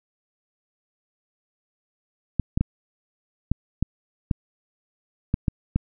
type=clicks; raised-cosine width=5 ms; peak=-8 dBFS; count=9; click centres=2.397 / 2.575 / 2.61 / 3.516 / 3.826 / 4.312 / 5.341 / 5.482 / 5.76 s; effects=none